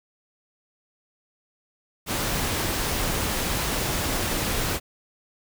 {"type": "noise", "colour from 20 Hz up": "pink", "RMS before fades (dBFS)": -26, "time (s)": [2.06, 4.8], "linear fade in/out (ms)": 50, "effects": []}